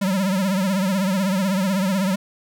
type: tone with vibrato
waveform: square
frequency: 191.4 Hz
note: G3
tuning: 41 cents flat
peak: -19 dBFS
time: 0.01-2.16 s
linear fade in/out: 10 ms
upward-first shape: triangle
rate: 16 Hz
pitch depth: 120 cents each way
effects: none